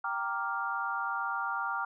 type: chord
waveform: sine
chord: G minor seventh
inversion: none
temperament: equal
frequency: 784 / 932.3 / 1174.7 / 1396.9 Hz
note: G5 / Bb5 / D6 / F6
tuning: 0 / 0 / 0 / 0 cents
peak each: -38 / -37 / -36 / -34 dBFS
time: 0.04-1.85 s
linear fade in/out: 5 ms
effects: none